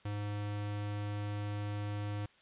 square tone, 103.3 Hz, G#2, 9 cents flat, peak -36 dBFS, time 0.05-2.26 s, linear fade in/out 5 ms, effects white hiss -64 dBFS RMS until 2.41 s + resampled to 8000 Hz

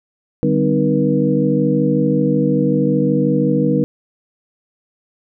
sine tone cluster, 149.9 / 195.3 / 255.9 / 309.1 / 481.3 Hz, D3 / G3 / C4 / D#4 / B4, +36 / -6 / -38 / -11 / -45 cents, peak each -19 dBFS, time 0.43-3.84 s, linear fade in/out 0 ms, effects none

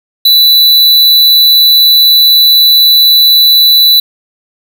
square tone, 3972 Hz, B7, 9 cents sharp, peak -3 dBFS, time 0.25-4 s, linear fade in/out 5 ms, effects none

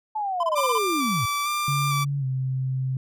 sine linear sweep, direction down, 877 to 98 Hz, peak -24 dBFS, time 0.15-1.26 s, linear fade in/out 10 ms
triangle tone bursts, 1020 Hz, C6, 44 cents flat, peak -19 dBFS, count 7, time 0.4-0.782 s, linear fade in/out 5 ms, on 34 ms, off 24 ms
sawtooth tone with vibrato, 1174.7 Hz, D6, in tune, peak -20 dBFS, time 0.55-2.05 s, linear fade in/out 20 ms, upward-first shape square, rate 1.1 Hz, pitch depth 21 cents each way
sine tone with pitch glide, 141.2 to 130.99 Hz, C#3 to C3, +32 to +2 cents, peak -23 dBFS, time 1.68-2.97 s, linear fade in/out 2 ms, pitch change -130 cents, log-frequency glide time 2.19-2.25 s
effects none

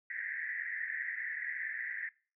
white band-pass noise, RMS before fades -39 dBFS, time 0.1-2.09 s, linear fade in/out 2 ms, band 1700 to 2000 Hz, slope 96 dB/octave, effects noise-tail reverb RT60 0.4 s tail -23 dB re dry

